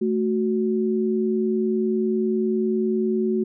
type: tone pair together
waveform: sine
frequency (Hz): 220 / 370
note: A3 / F#4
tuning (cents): 0 / 0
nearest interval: major sixth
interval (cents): 900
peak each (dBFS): -22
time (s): 0.01-3.44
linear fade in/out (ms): 10
effects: none